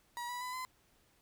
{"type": "tone with pitch steps", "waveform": "35% pulse", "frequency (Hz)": [960, 980.2, 1000.8, 1021.8], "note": ["B5", "B5", "B5", "C6"], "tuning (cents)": [-49, -13, 23, -41], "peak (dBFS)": -37, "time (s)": [0.17, 0.65], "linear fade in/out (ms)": 0, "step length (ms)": 120, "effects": ["pink hiss -70 dBFS RMS until 1.21 s"]}